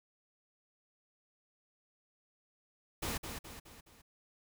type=noise with echo; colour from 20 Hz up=pink; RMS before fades=-37 dBFS; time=3.02-3.18 s; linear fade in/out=10 ms; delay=210 ms; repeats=4; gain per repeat=-6 dB; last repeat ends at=4.02 s; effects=none